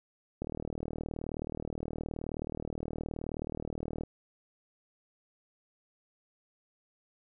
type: click train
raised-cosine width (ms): 2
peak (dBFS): -23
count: 142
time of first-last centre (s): 0.42-4.035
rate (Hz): 39
effects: none